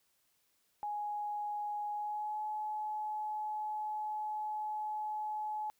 sine tone with pitch glide, 833 to 852 Hz, G#5 to G#5, +5 to +44 cents, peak -35 dBFS, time 0.83-5.7 s, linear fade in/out 0 ms, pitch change +39 cents, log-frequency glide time 1.93-2.42 s, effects white hiss -75 dBFS RMS until 5.79 s

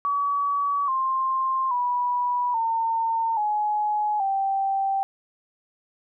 sine tone with pitch steps, 1137 / 1054.7 / 978.4 / 907.7 / 842 / 781.1 Hz, C#6 / C6 / B5 / A#5 / G#5 / G5, +44 / +14 / -16 / -46 / +24 / -6 cents, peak -21 dBFS, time 0.05-5.03 s, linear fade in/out 0 ms, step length 830 ms, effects none

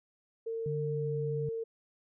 sine tone, 453.8 Hz, A#4, 47 cents flat, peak -33 dBFS, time 0.46-1.64 s, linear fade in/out 10 ms
sine tone with pitch glide, 146.83 to 143.56 Hz, D3 to D3, 0 to -39 cents, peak -33 dBFS, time 0.66-1.49 s, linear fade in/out 2 ms, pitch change -39 cents, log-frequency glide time 0.8-1.14 s
effects none

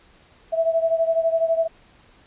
sine beating tone pair, 654 / 666 Hz, E5 / E5, -14 / +18 cents, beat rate 12 Hz, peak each -19 / -23 dBFS, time 0.52-1.68 s, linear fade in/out 20 ms, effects pink hiss -54 dBFS RMS until 2.26 s + resampled to 8000 Hz

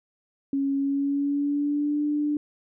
sine tone with pitch glide, 275.9 to 295.7 Hz, C#4 to D4, -8 to +12 cents, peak -22 dBFS, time 0.53-2.37 s, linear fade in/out 2 ms, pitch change +120 cents, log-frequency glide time 0.76-2.02 s, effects none

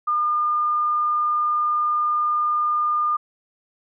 sine tone with vibrato, 1210 Hz, D#6, 49 cents flat, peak -18 dBFS, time 0.07-3.17 s, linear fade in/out 10 ms, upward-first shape sine, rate 20 Hz, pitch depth 10 cents each way, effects none

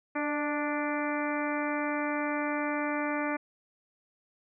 harmonic tone with a mistuned harmonic, 293.7 Hz, D4, in tune, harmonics 1 / 2 / 3 / 4 / 5 / 6 / 7 / 8, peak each -32 / -35 / -37 / -38 / -39 / -40 / -40 / -41 dBFS, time 0.15-3.37 s, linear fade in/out 10 ms, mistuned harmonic 2, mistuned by +26 cents, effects none

